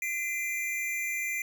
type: tone pair together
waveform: square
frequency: 2049 / 2383 Hz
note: C7 / D7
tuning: -37 / +25 cents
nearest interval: minor third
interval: 262 cents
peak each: -34 / -33 dBFS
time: 0.02-1.42 s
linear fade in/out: 2 ms
effects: none